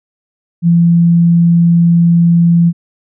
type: tone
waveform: sine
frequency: 170 Hz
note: F3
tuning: 46 cents flat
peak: -5 dBFS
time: 0.62-2.73 s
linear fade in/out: 50 ms
effects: none